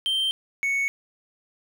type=tone pair in turn; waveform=triangle; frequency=3136 / 2217 Hz; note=G7 / C#7; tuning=0 / 0 cents; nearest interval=tritone; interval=600 cents; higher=first; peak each=-20 dBFS; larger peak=neither; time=0.06-0.31 / 0.63-0.88 s; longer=neither; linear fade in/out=0 ms; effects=none